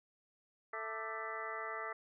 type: harmonic tone with a mistuned harmonic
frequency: 221 Hz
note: A3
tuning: 8 cents sharp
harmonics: 2 / 3 / 4 / 5 / 6 / 7 / 8 / 9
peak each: -48 / -48 / -50 / -45 / -46 / -55 / -49 / -46 dBFS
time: 0.73-1.93 s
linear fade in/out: 5 ms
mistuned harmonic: 5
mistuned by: +110 cents
effects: none